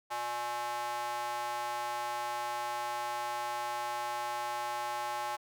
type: tone with high-pass filter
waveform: square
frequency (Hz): 120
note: B2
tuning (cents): -49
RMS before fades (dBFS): -36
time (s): 0.1-5.37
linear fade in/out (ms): 20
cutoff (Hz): 860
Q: 3.5
effects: none

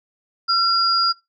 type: tone pair together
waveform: sine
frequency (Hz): 1359 / 4849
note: F6 / D#8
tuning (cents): -48 / -45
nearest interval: octave + minor seventh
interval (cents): 2203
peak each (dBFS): -18 / -17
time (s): 0.48-1.13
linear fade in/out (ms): 20
effects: noise-tail reverb RT60 0.2 s tail -22 dB re dry

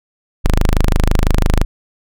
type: tone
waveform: sawtooth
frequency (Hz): 25.96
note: G#0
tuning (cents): 0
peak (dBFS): -6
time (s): 0.44-1.65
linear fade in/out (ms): 10
effects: none

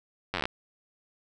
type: slowing click train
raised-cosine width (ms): 0.3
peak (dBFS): -13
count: 10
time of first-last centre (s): 0.34-0.455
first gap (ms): 10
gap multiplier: 1.06
effects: none

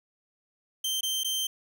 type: tone with dropouts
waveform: sawtooth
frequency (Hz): 3130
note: G7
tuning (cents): -3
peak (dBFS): -24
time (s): 0.84-1.47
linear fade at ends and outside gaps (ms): 5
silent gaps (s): 1.009-1.03 / 1.235-1.245
effects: none

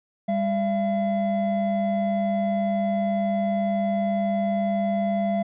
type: tone pair together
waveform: triangle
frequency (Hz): 200 / 678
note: G3 / E5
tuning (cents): +35 / +49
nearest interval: octave + major sixth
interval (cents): 2114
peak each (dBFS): -22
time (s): 0.28-5.43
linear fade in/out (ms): 10
effects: resampled to 8000 Hz

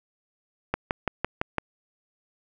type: click train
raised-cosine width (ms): 0.5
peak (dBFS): -9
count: 6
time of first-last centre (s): 0.74-1.583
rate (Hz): 5.93
effects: none

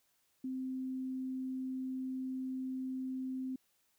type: tone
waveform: sine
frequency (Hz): 260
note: C4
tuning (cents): -11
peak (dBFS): -36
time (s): 0.44-3.56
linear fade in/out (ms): 5
effects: white hiss -75 dBFS RMS until 3.98 s

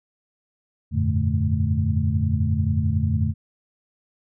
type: tone cluster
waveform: sine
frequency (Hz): 87.6 / 98.8 / 114.8 / 144.9 / 217.1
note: F2 / G2 / A#2 / D3 / A3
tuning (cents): +6 / +14 / -26 / -23 / -23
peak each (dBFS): -22 / -26 / -27 / -26 / -27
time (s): 0.91-3.34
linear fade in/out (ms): 50
effects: none

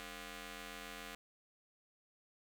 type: ring-modulated tone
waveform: 5% pulse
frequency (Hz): 246.9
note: B3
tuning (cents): 0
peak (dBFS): -32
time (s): 0-1.15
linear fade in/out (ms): 0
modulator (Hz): 944
effects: none

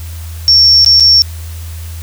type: tone with dropouts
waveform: sine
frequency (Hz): 5470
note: F8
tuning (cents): -37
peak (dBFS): -3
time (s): 0.48-1.22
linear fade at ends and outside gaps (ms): 0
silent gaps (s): 0.847-0.862 / 0.999-1.006
effects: added 82 Hz sine -22 dBFS peak until 2.02 s + white hiss -35 dBFS RMS until 2.02 s

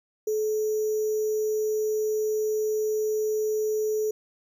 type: tone with sample-and-hold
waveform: sine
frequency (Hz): 430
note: A4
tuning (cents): -40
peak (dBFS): -23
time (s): 0.27-4.11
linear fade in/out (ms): 5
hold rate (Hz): 6300
effects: none

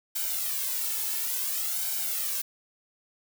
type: noise with flanger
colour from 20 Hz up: blue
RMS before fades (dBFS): -30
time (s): 0.15-2.42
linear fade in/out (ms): 10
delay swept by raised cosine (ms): 1.3 to 2.3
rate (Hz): 0.57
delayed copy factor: +0.95
effects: none

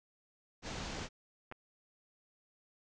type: low-pass noise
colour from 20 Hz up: pink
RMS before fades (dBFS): -42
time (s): 0.62-1.09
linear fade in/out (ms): 50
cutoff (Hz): 7000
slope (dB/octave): 48
type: clicks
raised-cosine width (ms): 0.5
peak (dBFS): -31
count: 2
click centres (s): 1.515 / 1.523
effects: none

